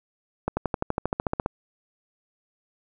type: accelerating click train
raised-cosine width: 1 ms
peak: -10 dBFS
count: 14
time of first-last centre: 0.48-1.461 s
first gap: 90 ms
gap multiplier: 0.97
effects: none